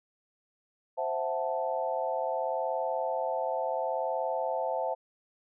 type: chord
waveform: sine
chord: F# half-diminished seventh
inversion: second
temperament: equal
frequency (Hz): 523.3 / 659.3 / 740 / 880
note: C5 / E5 / F#5 / A5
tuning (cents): 0 / 0 / 0 / 0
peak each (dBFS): -33 / -33 / -36 / -34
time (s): 0.97-4.95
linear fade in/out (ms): 20
effects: none